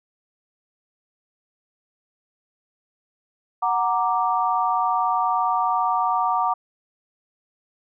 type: chord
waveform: sine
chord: Gb augmented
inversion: none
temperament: equal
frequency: 740 / 932.3 / 1174.7 Hz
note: Gb5 / Bb5 / D6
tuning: 0 / 0 / 0 cents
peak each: -23 dBFS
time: 3.62-6.54 s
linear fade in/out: 10 ms
effects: none